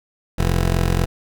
15% pulse tone pair together, 44.11 / 164.81 Hz, F1 / E3, +18 / 0 cents, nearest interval octave + major seventh, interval 2282 cents, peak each -10 / -22 dBFS, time 0.38-1.06 s, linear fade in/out 10 ms, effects none

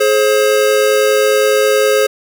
square tone pair together, 423.9 / 533.6 Hz, G#4 / C5, +35 / +34 cents, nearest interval major third, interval 399 cents, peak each -13 dBFS, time 0-2.07 s, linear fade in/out 10 ms, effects none

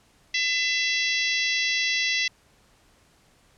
harmonic tone, 671 Hz, E5, 31 cents sharp, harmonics 3 / 4 / 5 / 6 / 7 / 8 / 9, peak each -26 / -28 / -30 / -32 / -33 / -34 / -35 dBFS, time 0.34-2.28 s, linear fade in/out 5 ms, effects pink hiss -60 dBFS RMS until 3.57 s + low-pass 10000 Hz 12 dB/octave

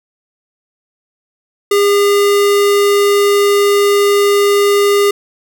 square tone, 405.3 Hz, G#4, 42 cents flat, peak -9 dBFS, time 1.71-5.11 s, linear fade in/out 5 ms, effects none

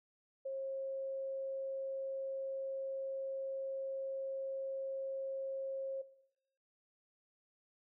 sine tone, 538 Hz, C5, 48 cents sharp, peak -37 dBFS, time 0.45-6.02 s, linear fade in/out 10 ms, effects noise-tail reverb RT60 0.8 s tail -18 dB re dry

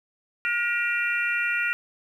harmonic tone with a mistuned harmonic, 476.6 Hz, A#4, 38 cents sharp, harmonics 3 / 4 / 5 / 6, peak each -26 / -29 / -29 / -30 dBFS, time 0.45-1.73 s, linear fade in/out 0 ms, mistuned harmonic 6, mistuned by -79 cents, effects 9-bit

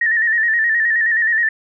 sine tone with vibrato, 1824 Hz, A#6, 38 cents flat, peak -13 dBFS, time 0.01-1.49 s, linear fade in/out 5 ms, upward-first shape square, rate 9.5 Hz, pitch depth 54 cents each way, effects none

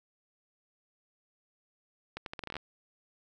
accelerating click train, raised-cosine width 0.3 ms, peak -22 dBFS, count 11, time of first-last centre 2.17-2.567 s, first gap 92 ms, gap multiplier 0.79, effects none

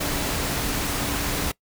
sine tone in noise, 286.7 Hz, D4, 42 cents flat, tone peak -35 dBFS, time 0-1.52 s, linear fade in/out 10 ms, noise pink, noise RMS -26 dBFS, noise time 0-1.52 s, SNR -12 dB, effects noise-tail reverb RT60 0.1 s tail -22 dB re dry

